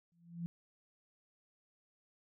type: tone with exponential growth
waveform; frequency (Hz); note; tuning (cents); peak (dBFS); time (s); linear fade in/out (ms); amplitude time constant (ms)
sine; 170.4; F3; -42; -34; 0.12-0.46; 0; 73
effects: none